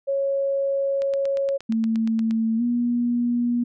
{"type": "tone", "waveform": "sine", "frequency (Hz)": 551, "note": "C#5", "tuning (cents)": -11, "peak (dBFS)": -20, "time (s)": [0.07, 1.58], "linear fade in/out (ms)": 20}
{"type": "click train", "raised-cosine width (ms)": 0.2, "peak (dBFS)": -21, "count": 12, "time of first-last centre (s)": [1.02, 2.31], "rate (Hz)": 8.53}
{"type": "tone with pitch glide", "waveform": "sine", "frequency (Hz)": [224.2, 240.3], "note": ["A3", "B3"], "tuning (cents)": [33, -47], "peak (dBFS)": -19, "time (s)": [1.69, 3.64], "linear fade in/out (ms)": 10, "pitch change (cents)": 120, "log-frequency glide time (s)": [2.57, 2.62]}
{"effects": []}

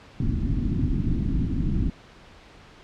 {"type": "low-pass noise", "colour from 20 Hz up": "pink", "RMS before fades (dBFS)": -24, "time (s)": [0.2, 1.9], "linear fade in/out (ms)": 2, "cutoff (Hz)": 310, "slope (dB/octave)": 48, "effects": ["pink hiss -49 dBFS RMS until 2.83 s", "low-pass 4000 Hz 12 dB/octave"]}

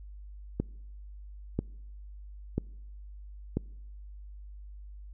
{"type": "click train", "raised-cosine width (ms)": 3, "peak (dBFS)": -15, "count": 4, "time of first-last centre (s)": [0.6, 3.57], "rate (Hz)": 1.01, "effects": ["noise-tail reverb RT60 0.9 s tail -26 dB re dry", "added 50 Hz sine -43 dBFS peak until 5.13 s"]}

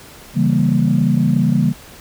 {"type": "chord", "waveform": "sine", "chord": "C# diminished seventh", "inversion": "none", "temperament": "equal", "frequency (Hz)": [138.59, 164.81, 196, 233.1], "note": ["C#3", "E3", "G3", "Bb3"], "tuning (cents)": [0, 0, 0, 0], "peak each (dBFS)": -17, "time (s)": [0.34, 1.74], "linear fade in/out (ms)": 50, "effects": ["tanh soft clip ceiling -3 dBFS", "pink hiss -40 dBFS RMS until 2 s"]}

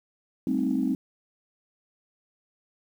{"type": "chord", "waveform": "sine", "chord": "A half-diminished seventh", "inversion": "third", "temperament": "equal with one note detuned", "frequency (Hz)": [195.09, 220, 261.6, 311.1], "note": ["G3", "A3", "C4", "Eb4"], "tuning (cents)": [-8, 0, 0, 0], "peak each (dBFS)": [-30, -30, -25, -29], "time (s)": [0.47, 0.95], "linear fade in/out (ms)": 2, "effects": ["tanh soft clip ceiling -14 dBFS", "9-bit"]}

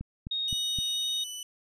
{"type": "click train", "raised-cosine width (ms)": 5, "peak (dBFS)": -24, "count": 4, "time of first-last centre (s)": [0.01, 0.787], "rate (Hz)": 3.86}
{"type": "tone", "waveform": "sine", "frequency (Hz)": 3729, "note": "A#7", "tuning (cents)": 0, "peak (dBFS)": -28, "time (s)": [0.31, 1.24], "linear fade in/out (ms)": 5}
{"type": "tone with pitch glide", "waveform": "20% pulse", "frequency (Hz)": [2960, 2982], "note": ["F#7", "F#7"], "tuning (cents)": [0, 13], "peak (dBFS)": -31, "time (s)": [0.48, 1.43], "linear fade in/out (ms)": 2, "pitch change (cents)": 13, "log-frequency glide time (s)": [0.92, 1.11]}
{"effects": []}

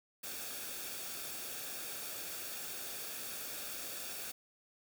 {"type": "noise with comb filter", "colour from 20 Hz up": "white", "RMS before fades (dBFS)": -43, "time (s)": [0.23, 4.32], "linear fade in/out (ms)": 10, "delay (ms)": 0.99, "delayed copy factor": -0.5, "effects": []}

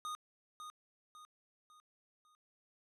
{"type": "tone with echo", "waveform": "square", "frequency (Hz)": 1233, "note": "D#6", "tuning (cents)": -16, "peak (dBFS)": -40, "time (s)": [0.05, 0.15], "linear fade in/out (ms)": 0, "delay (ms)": 550, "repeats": 4, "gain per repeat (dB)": -7, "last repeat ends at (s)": 2.35, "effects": ["low-pass 11000 Hz 12 dB/octave"]}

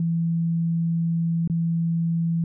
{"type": "tone with dropouts", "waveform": "sine", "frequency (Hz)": 166.7, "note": "E3", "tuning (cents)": 20, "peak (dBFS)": -20, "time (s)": [0, 2.44], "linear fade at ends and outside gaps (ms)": 2, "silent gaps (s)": [1.476, 1.498], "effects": []}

